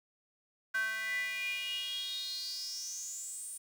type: tone with high-pass filter sweep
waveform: square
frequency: 220.2 Hz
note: A3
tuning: 2 cents sharp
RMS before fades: -38 dBFS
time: 0.74-3.58 s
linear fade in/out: 10 ms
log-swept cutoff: 1500 to 9300 Hz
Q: 9.3
effects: 11-bit